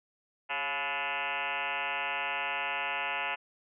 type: tone with frequency modulation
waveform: sine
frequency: 1750 Hz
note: A6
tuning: 10 cents flat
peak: -30 dBFS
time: 0.49-3.36 s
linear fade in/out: 20 ms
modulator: 150 Hz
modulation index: 7.2
effects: none